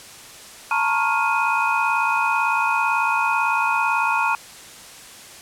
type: tone cluster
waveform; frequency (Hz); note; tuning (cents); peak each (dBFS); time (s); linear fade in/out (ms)
sine; 882 / 940 / 1095 / 1404 / 2497; A5 / A#5 / C#6 / F6 / D#7; +4 / +14 / -22 / +9 / +6; -24; 0.71-4.35; 2
effects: white hiss -41 dBFS RMS until 5.41 s + low-pass 10000 Hz 12 dB/octave